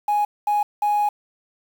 sine tone bursts at uneven times, 830.6 Hz, G#5, in tune, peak -15 dBFS, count 3, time 0.08-0.25 / 0.47-0.63 / 0.82-1.09 s, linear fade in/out 5 ms, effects tanh soft clip ceiling -15 dBFS + 7-bit

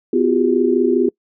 sine tone cluster, 251.9 / 342.5 / 367.5 / 402.2 Hz, B3 / F4 / F#4 / G4, +34 / -34 / -12 / +44 cents, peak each -18 dBFS, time 0.13-1.09 s, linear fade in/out 5 ms, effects noise-tail reverb RT60 0.1 s tail -26 dB re dry

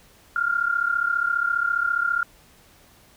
sine tone pair together, 1384.2 / 1419 Hz, F6 / F6, -16 / +27 cents, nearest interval unison, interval 43 cents, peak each -23 dBFS, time 0.36-2.23 s, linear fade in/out 2 ms, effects pink hiss -54 dBFS RMS until 3.16 s

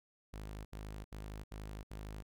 sawtooth tone bursts, 52.2 Hz, G#1, 10 cents sharp, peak -40 dBFS, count 5, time 0.33-2.226 s, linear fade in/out 10 ms, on 320 ms, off 74 ms, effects none

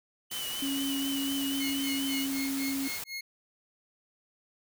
45% pulse tone with vibrato, 2981 Hz, F#7, 12 cents sharp, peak -36 dBFS, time 0.3-2.29 s, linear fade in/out 50 ms, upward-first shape sine, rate 4.1 Hz, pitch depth 46 cents each way
white noise, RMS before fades -38 dBFS, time 0.31-3.04 s, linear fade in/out 5 ms
sine tone with pitch glide, 275.4 to 272.4 Hz, C#4 to C#4, -11 to -30 cents, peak -30 dBFS, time 0.62-2.88 s, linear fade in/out 5 ms, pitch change -19 cents, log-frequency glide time 1.77-2.17 s
25% pulse tone with tremolo, 2159 Hz, C#7, 46 cents flat, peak -31 dBFS, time 1.6-3.21 s, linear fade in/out 5 ms, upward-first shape sine, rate 4 Hz, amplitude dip 100%
effects none

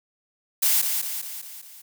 blue noise with echo, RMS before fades -20 dBFS, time 0.62-0.82 s, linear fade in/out 10 ms, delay 200 ms, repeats 5, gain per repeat -5 dB, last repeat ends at 1.82 s, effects none

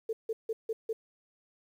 sine tone bursts, 446.2 Hz, A4, 24 cents sharp, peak -29 dBFS, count 5, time 0.09-0.93 s, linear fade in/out 5 ms, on 40 ms, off 160 ms, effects 10-bit

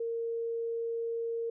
sine tone, 461.4 Hz, A#4, 18 cents flat, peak -31 dBFS, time 0-1.5 s, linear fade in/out 5 ms, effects none

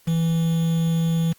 triangle tone with quantisation, 164.81 Hz, E3, in tune, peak -16 dBFS, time 0.07-1.33 s, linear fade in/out 10 ms, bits 6, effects white hiss -57 dBFS RMS until 1.38 s + Opus 48 kbps

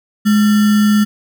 sine tone with sample-and-hold, 209.8 Hz, G#3, 18 cents sharp, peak -8 dBFS, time 0.25-1.05 s, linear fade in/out 20 ms, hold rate 1575 Hz, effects none

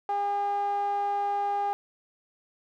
sawtooth tone with band-pass filter, 404.8 Hz, G#4, 44 cents flat, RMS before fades -28 dBFS, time 0.09-1.73 s, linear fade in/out 0 ms, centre 820 Hz, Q 5, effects none

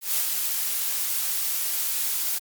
blue noise with ADSR envelope, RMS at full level -23 dBFS, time 0.01-2.39 s, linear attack 140 ms, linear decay 120 ms, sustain -3 dB, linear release 16 ms, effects Opus 48 kbps

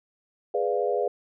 sine chord, G# diminished seventh, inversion none, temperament equal, 415.3 / 493.9 / 587.3 / 698.5 Hz, G#4 / B4 / D5 / F5, 0 / 0 / 0 / 0 cents, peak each -27 / -27 / -30 / -30 dBFS, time 0.54-1.08 s, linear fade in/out 5 ms, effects none

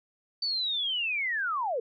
sine linear sweep, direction down, 4592 to 434.2 Hz, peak -27 dBFS, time 0.42-1.8 s, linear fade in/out 5 ms, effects none

